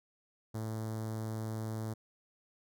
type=tone with notch filter; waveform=sawtooth; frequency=110 Hz; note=A2; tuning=in tune; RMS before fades=-38 dBFS; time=0.54-1.94 s; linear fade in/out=10 ms; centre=2600 Hz; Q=0.55; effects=none